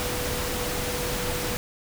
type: tone in noise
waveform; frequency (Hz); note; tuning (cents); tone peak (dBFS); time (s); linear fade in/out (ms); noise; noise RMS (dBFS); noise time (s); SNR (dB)
sine; 492.1; B4; -6; -33; 0-1.57; 0; pink; -29; 0-1.57; -7
effects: none